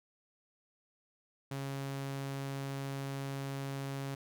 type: tone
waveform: sawtooth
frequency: 137.4 Hz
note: C#3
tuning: 15 cents flat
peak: -33 dBFS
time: 1.51-4.15 s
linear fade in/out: 5 ms
effects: none